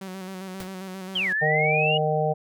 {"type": "tone with vibrato", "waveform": "sawtooth", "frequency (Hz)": 188.4, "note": "F#3", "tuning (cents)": 32, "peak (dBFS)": -30, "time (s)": [0.01, 1.33], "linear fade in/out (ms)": 5, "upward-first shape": "square", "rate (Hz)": 7.5, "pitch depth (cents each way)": 34}
{"type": "noise with exponential decay", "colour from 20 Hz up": "pink", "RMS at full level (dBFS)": -33, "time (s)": [0.6, 0.71], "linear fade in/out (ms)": 2, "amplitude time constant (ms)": 23}
{"type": "exponential two-way sweep", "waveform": "sine", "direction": "down then up", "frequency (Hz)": [3311, 1669, 2923], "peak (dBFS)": -22, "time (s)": [1.15, 1.98], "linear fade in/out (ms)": 10, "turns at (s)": 1.32}
{"type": "harmonic tone", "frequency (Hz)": 153.8, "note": "D#3", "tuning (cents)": -20, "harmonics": [1, 3, 4, 5], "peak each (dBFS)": [-26, -26, -26, -26], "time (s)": [1.41, 2.34], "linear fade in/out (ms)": 20}
{"effects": []}